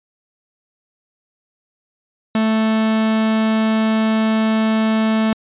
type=tone; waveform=45% pulse; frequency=220 Hz; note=A3; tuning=in tune; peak=-14 dBFS; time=2.35-5.33 s; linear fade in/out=2 ms; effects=resampled to 8000 Hz